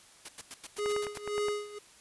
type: noise bursts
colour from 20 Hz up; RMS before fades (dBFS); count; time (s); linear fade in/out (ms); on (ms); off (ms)
white; -42; 8; 0.25-1.182; 5; 36; 92
type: tone with tremolo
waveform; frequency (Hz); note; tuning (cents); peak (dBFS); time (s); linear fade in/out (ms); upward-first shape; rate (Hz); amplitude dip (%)
square; 415.3; G#4; 0; -29; 0.78-1.79; 10; sine; 1.9; 85
type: click train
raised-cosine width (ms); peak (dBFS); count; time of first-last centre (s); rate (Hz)
0.5; -23; 7; 0.86-1.484; 9.61
effects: white hiss -57 dBFS RMS until 2 s + resampled to 24000 Hz